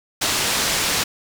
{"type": "low-pass noise", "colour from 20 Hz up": "white", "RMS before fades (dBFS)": -21, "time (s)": [0.21, 1.04], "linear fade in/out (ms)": 10, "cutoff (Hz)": 6900, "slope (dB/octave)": 12, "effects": []}